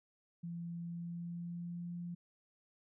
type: tone with pitch glide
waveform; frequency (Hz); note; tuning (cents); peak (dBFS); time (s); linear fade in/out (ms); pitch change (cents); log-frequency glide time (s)
sine; 170.3 to 173.58; F3 to F3; -43 to -10; -40; 0.43-2.15; 10; +33; 0.8-1.95
effects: none